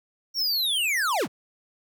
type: linear sweep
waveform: square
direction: down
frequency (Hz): 5660 to 89.1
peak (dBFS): -23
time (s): 0.34-1.28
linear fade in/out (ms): 50
effects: none